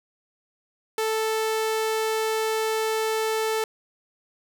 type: tone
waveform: sawtooth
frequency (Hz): 440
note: A4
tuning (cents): 0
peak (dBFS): -19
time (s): 0.98-3.64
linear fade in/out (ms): 2
effects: none